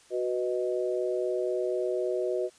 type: chord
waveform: sine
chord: B major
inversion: second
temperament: equal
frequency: 370 / 493.9 / 622.3 Hz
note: F#4 / B4 / D#5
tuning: 0 / 0 / 0 cents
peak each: -29 / -32 / -32 dBFS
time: 0.1-2.5 s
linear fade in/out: 50 ms
effects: white hiss -58 dBFS RMS until 2.58 s + resampled to 22050 Hz